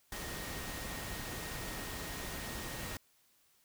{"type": "tone in noise", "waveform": "sine", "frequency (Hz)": 1864.7, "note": "A#6", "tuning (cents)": 0, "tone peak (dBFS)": -50, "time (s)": [0.12, 2.97], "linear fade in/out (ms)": 2, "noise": "pink", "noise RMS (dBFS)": -42, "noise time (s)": [0.12, 2.97], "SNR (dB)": -11, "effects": ["white hiss -70 dBFS RMS until 3.64 s"]}